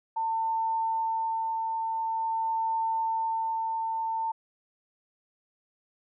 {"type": "tone with tremolo", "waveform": "sine", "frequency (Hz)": 898, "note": "A5", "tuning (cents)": 35, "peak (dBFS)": -25, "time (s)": [0.16, 4.32], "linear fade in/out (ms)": 10, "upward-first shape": "sine", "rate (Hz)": 0.47, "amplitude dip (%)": 25, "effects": []}